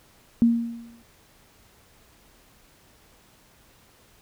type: tone with exponential decay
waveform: sine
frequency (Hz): 233.1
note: A#3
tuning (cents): 0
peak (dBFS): -12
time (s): 0.42-1.02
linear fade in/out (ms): 0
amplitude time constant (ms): 130
effects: pink hiss -57 dBFS RMS until 4.21 s